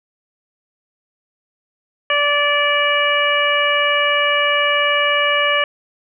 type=harmonic tone; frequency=581 Hz; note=D5; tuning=19 cents flat; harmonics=1 / 2 / 3 / 4 / 5; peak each=-20 / -20 / -20 / -20 / -20 dBFS; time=2.1-5.64 s; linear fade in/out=2 ms; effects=none